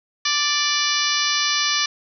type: harmonic tone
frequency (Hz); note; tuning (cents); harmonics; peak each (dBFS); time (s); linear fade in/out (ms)
587; D5; -1; 2 / 3 / 4 / 5 / 6 / 7 / 8 / 9 / 10; -27 / -27 / -27 / -27 / -27 / -27 / -27 / -27 / -27; 0.25-1.86; 5
effects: none